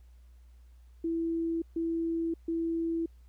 sine tone bursts, 330.9 Hz, E4, 7 cents sharp, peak -28 dBFS, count 3, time 1.04-3.06 s, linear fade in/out 5 ms, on 580 ms, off 140 ms, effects added 60 Hz sine -52 dBFS peak until 3.28 s + pink hiss -73 dBFS RMS until 3.28 s

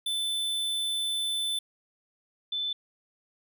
square / sine tone pair in turn, 3520 / 3520 Hz, A7 / A7, 0 / 0 cents, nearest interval unison, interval 0 cents, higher neither, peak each -28 dBFS, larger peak neither, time 0.06-1.59 / 2.52-2.73 s, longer first, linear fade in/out 5 ms, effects none

